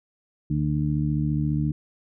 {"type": "harmonic tone", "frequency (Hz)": 74.6, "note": "D2", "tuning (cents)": 28, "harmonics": [1, 2, 3, 4], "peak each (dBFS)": [-31, -23, -30, -29], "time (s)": [0.5, 1.72], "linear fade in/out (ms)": 5, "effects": []}